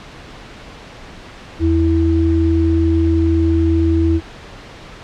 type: tone pair together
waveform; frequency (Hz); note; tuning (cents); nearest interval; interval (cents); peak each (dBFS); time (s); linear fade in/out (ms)
sine; 82.17 / 328.7; E2 / E4; -5 / -5; 2 octaves; 2400; -14; 1.59-4.21; 50
effects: pink hiss -36 dBFS RMS until 5.03 s + low-pass 4000 Hz 12 dB/octave